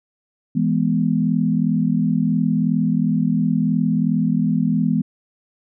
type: chord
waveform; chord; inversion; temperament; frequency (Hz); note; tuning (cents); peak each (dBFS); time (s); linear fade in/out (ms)
sine; E major; none; equal; 164.81 / 207.7 / 246.9; E3 / G#3 / B3; 0 / 0 / 0; -20; 0.55-5.02; 10
effects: none